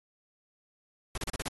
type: noise bursts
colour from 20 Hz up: pink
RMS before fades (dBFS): -34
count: 6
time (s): 1.15-1.482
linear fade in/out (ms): 2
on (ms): 27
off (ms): 34
effects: AAC 32 kbps